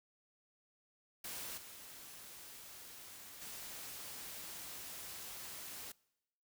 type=noise with level steps; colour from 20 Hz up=white; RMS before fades=-45 / -53 / -48 dBFS; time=1.24-5.92 s; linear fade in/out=5 ms; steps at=1.57 / 3.41 s; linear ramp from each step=10 ms; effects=noise-tail reverb RT60 0.9 s tail -24 dB re dry